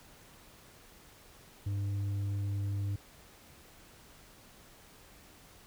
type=tone with tanh clipping; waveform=sine; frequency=100 Hz; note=G2; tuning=35 cents sharp; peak=-32 dBFS; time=1.66-2.96 s; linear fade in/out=5 ms; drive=5 dB; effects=pink hiss -57 dBFS RMS until 5.66 s